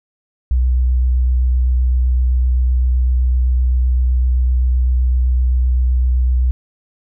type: tone with vibrato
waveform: sine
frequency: 62.5 Hz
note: B1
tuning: 21 cents sharp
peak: -11 dBFS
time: 0.51-6.51 s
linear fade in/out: 0 ms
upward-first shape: sine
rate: 7.8 Hz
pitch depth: 15 cents each way
effects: none